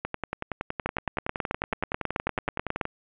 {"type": "two click trains", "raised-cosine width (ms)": 0.5, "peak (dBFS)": [-11, -14], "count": [19, 31], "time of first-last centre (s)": [[0.86, 2.812], [0.05, 2.854]], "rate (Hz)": [9.22, 10.7], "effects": ["resampled to 8000 Hz", "8-bit"]}